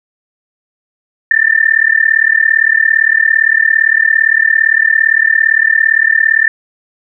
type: tone with amplitude modulation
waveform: sine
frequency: 1787 Hz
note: A6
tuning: 26 cents sharp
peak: -3 dBFS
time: 1.31-6.48 s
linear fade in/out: 2 ms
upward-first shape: sine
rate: 37.6 Hz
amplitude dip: 95%
effects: none